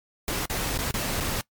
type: noise with dropouts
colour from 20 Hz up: pink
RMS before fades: -28 dBFS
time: 0.28-1.41 s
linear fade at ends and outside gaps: 0 ms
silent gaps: 0.455-0.499 / 0.775-0.789 / 0.91-0.941 / 1.202-1.207 s
effects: noise-tail reverb RT60 0.1 s tail -21 dB re dry + MP3 96 kbps